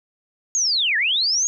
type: linear two-way sweep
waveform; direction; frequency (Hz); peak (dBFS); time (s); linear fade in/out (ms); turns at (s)
sine; down then up; 6720 to 1661.2 to 6720; -17; 0.55-1.47; 0; 0.97
effects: none